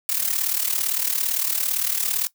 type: noise with amplitude modulation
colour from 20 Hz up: blue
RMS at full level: -20 dBFS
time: 0.09-2.27 s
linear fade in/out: 0 ms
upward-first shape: sine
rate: 37.7 Hz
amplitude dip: 75%
effects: noise-tail reverb RT60 0.1 s tail -18 dB re dry